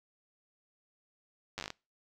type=slowing click train; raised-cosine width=0.2 ms; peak=-21 dBFS; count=9; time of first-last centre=1.58-1.704 s; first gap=9 ms; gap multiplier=1.15; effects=noise-tail reverb RT60 0.3 s tail -25 dB re dry